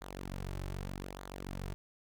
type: tone with flanger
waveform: sawtooth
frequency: 47 Hz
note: F#1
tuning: 28 cents sharp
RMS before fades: -42 dBFS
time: 0.01-1.74 s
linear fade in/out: 0 ms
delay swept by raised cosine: 0.36 to 4.26 ms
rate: 0.82 Hz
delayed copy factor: -0.7
effects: none